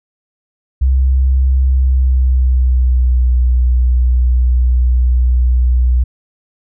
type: tone with pitch glide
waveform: sine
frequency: 65.41 to 61.74 Hz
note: C2 to B1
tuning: 0 to 0 cents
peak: -8 dBFS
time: 0.81-6.04 s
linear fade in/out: 10 ms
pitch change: -100 cents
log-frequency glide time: 1.66-3.31 s
effects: none